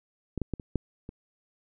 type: clicks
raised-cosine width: 3 ms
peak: -18 / -16 / -17 / -27 / -13 / -26 dBFS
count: 6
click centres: 0.377 / 0.417 / 0.537 / 0.598 / 0.757 / 1.091 s
effects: none